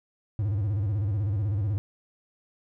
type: tone with vibrato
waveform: triangle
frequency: 102 Hz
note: G#2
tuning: 31 cents flat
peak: -22 dBFS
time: 0.39-1.78 s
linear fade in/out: 0 ms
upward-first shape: square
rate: 16 Hz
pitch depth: 120 cents each way
effects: none

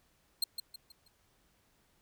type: tone with echo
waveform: sawtooth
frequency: 4186 Hz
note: C8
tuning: in tune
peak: -24 dBFS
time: 0.42-0.44 s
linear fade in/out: 5 ms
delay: 160 ms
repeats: 4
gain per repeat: -8 dB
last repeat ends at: 1.08 s
effects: pink hiss -71 dBFS RMS until 2.01 s

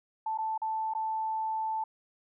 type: tone with dropouts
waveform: sine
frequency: 880 Hz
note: A5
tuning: in tune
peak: -29 dBFS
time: 0.26-1.84 s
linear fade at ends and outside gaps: 5 ms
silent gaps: 0.376-0.385 / 0.578-0.617 / 0.937-0.949 s
effects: none

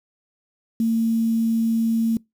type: tone with quantisation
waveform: sine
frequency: 226.9 Hz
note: A#3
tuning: 47 cents flat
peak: -17 dBFS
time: 0.8-2.17 s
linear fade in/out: 2 ms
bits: 7
effects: noise-tail reverb RT60 0.2 s tail -25 dB re dry

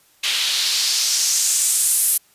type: noise with band-pass filter sweep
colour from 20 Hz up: white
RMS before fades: -19 dBFS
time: 0.23-2.18 s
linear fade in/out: 10 ms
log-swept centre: 3100 to 11000 Hz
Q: 2.1
effects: white hiss -56 dBFS RMS until 2.34 s + resampled to 32000 Hz

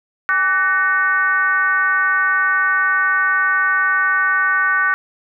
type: tone with frequency modulation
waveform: sine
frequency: 1500 Hz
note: F#6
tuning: 23 cents sharp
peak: -13 dBFS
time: 0.29-4.94 s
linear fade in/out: 0 ms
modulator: 346 Hz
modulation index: 1
effects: none

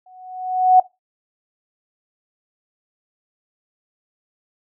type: tone with exponential growth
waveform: sine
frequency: 740 Hz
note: F#5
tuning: in tune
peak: -5 dBFS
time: 0.06-0.8 s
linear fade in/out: 5 ms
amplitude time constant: 160 ms
effects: noise-tail reverb RT60 0.2 s tail -19 dB re dry

